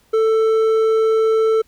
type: tone with hard clipping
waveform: triangle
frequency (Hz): 442.9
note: A4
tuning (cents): +11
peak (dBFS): -14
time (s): 0.13-1.62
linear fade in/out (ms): 10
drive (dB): 9
effects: pink hiss -57 dBFS RMS until 1.67 s